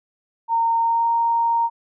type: tone with pitch glide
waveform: sine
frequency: 919 to 928.1 Hz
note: A#5 to A#5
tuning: -25 to -8 cents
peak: -16 dBFS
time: 0.48-1.7 s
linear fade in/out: 50 ms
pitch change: +17 cents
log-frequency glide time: 0.8-1.09 s
effects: none